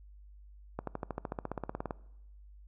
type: accelerating click train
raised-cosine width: 1 ms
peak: -21 dBFS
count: 18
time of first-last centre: 0.79-1.908 s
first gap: 83 ms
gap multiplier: 0.97
effects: noise-tail reverb RT60 0.9 s tail -22 dB re dry + added 50 Hz sine -51 dBFS peak until 2.67 s